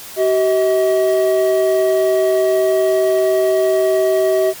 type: tone pair together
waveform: triangle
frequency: 380.9 / 638.2 Hz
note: G4 / D#5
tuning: -50 / +44 cents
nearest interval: major sixth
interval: 894 cents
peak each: -13 dBFS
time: 0.16-4.54 s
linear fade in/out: 50 ms
effects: white hiss -34 dBFS RMS until 4.6 s